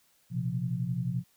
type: chord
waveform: sine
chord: Bb suspended second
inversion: none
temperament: equal with one note detuned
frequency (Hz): 119.33 / 130.81 / 174.61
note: Bb2 / C3 / F3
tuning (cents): +41 / 0 / 0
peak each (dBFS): -34 / -32 / -33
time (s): 0.3-1.24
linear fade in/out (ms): 50
effects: white hiss -67 dBFS RMS until 1.36 s